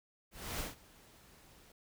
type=noise with ADSR envelope; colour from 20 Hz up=pink; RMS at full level=-38 dBFS; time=0.31-1.72 s; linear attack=280 ms; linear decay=160 ms; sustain=-23 dB; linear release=5 ms; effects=none